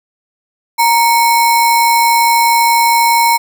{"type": "tone with sample-and-hold", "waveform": "sine", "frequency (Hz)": 932.3, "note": "A#5", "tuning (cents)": 0, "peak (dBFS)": -7, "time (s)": [0.78, 3.38], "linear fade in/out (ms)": 20, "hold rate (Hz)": 3150, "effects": []}